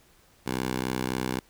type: tone with high-pass filter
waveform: 10% pulse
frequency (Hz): 63.7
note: C2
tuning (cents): -46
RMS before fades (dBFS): -30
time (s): 0.46-1.4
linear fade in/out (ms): 10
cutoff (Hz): 150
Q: 0.57
effects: pink hiss -60 dBFS RMS until 1.49 s